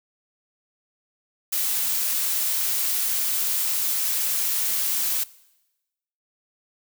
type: noise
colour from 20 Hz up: blue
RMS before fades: -24 dBFS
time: 1.52-5.24 s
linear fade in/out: 10 ms
effects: noise-tail reverb RT60 1.0 s tail -21 dB re dry